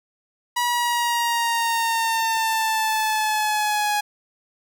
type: linear sweep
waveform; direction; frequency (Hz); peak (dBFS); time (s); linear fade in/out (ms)
sawtooth; down; 970 to 830.6; -16; 0.56-4.01; 10
effects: none